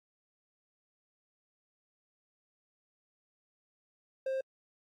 triangle tone, 530 Hz, C5, 22 cents sharp, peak -29 dBFS, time 4.26-4.41 s, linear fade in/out 5 ms, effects AAC 48 kbps

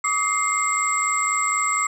sine tone cluster, 1151 / 1255 / 2107 / 7660 Hz, D6 / D#6 / C7 / A#8, -35 / +15 / +12 / +46 cents, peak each -24 dBFS, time 0.04-1.87 s, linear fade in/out 5 ms, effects tanh soft clip ceiling -12 dBFS

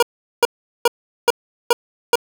25% pulse tone bursts, 476.8 Hz, A#4, 39 cents sharp, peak -6 dBFS, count 6, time 0-2.156 s, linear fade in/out 2 ms, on 26 ms, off 400 ms, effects none

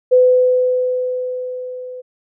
sine tone with level ramp, 504 Hz, B4, 35 cents sharp, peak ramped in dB -6 to -28 dBFS, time 0.11-2.02 s, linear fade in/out 20 ms, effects none

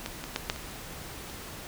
clicks, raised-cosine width 0.2 ms, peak -16 / -20 / -11 / -9 / -23 / -27 dBFS, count 6, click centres 0.061 / 0.24 / 0.361 / 0.499 / 0.561 / 1.298 s, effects pink hiss -42 dBFS RMS until 1.67 s

